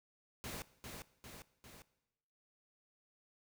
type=noise with echo; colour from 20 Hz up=pink; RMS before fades=-45 dBFS; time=0.44-0.62 s; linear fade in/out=0 ms; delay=400 ms; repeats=3; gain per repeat=-4 dB; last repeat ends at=1.82 s; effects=noise-tail reverb RT60 1.0 s tail -19 dB re dry